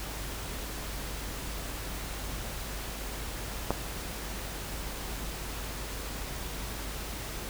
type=clicks; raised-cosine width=1 ms; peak=-12 / -24 dBFS; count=2; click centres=3.706 / 3.715 s; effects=added 50 Hz sine -39 dBFS peak until 7.49 s + pink hiss -39 dBFS RMS until 7.49 s